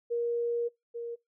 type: tone pair in turn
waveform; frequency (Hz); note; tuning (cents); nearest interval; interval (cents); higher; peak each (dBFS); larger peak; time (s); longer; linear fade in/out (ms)
sine; 472.2 / 469.5; A#4 / A#4; +22 / +12; unison; 10; first; -27 / -34; first; 0.1-0.69 / 0.94-1.16; first; 20
effects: noise-tail reverb RT60 0.2 s tail -24 dB re dry